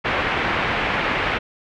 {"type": "low-pass noise", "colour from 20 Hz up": "white", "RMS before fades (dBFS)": -22, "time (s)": [0.04, 1.39], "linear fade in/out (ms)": 20, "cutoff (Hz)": 2500, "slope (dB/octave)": 24, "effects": []}